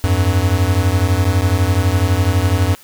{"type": "beating tone pair", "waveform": "square", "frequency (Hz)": [86.9, 98.9], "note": ["F2", "G2"], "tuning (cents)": [-8, 16], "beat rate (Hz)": 12, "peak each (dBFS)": -16, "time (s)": [0.04, 2.75], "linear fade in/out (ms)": 0, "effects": ["white hiss -44 dBFS RMS until 2.83 s"]}